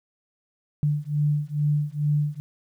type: beating tone pair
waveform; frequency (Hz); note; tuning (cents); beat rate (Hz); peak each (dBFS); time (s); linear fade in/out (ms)
sine; 146.83 / 149.13; D3 / D3; 0 / +27; 2.3; -24; 0.83-2.4; 0
effects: 10-bit